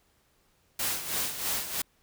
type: noise with tremolo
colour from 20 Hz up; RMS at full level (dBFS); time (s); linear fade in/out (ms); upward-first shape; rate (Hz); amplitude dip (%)
white; -29; 0.79-1.82; 5; sine; 3.1; 65
effects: pink hiss -68 dBFS RMS until 2.02 s